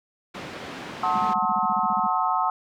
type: band-pass noise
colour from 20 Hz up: pink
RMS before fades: -37 dBFS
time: 0.34-1.34 s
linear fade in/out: 10 ms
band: 170 to 3300 Hz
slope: 12 dB/octave
type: chord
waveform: sine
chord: F# diminished seventh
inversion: none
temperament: just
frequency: 740 / 888 / 1065.6 / 1278.7 Hz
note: F#5 / A5 / C6 / Eb6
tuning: 0 / +16 / +31 / +47 cents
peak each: -26 dBFS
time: 1.03-2.5 s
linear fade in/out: 2 ms
type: tone bursts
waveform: sine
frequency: 206.3 Hz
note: G#3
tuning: 11 cents flat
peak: -30 dBFS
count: 14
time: 1.15-2.068 s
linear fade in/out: 5 ms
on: 34 ms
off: 34 ms
effects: none